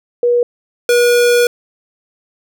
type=tone pair in turn; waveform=sine / square; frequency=482.2 / 482.2 Hz; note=B4 / B4; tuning=-41 / -41 cents; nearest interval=unison; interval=0 cents; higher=neither; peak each=-9 dBFS; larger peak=neither; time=0.23-0.43 / 0.89-1.47 s; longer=second; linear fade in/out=2 ms; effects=none